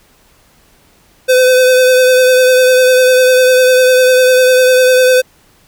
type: tone with vibrato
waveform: square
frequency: 509 Hz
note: C5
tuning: 48 cents flat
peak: -6 dBFS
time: 1.28-5.22 s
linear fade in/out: 20 ms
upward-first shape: triangle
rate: 10 Hz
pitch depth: 25 cents each way
effects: pink hiss -49 dBFS RMS until 5.67 s